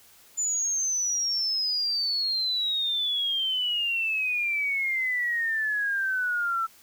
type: exponential sweep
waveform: sine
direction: down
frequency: 7080 to 1325 Hz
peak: -24 dBFS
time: 0.37-6.67 s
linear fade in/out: 20 ms
effects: white hiss -55 dBFS RMS until 6.82 s